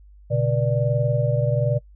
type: tone cluster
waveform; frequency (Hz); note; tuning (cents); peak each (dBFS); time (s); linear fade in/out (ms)
sine; 121.2 / 142.3 / 482.7 / 589; B2 / C#3 / B4 / D5; -32 / +46 / -40 / +5; -21 / -24 / -30 / -23; 0.3-1.79; 20
effects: noise-tail reverb RT60 0.1 s tail -21 dB re dry + added 50 Hz sine -45 dBFS peak until 1.95 s